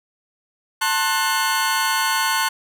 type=chord; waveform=sawtooth; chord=F# diminished; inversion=first; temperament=just; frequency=888 / 1065.6 / 1480 Hz; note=A5 / C6 / F#6; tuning=+16 / +31 / 0 cents; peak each=-19 dBFS; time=0.81-2.49 s; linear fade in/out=10 ms; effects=none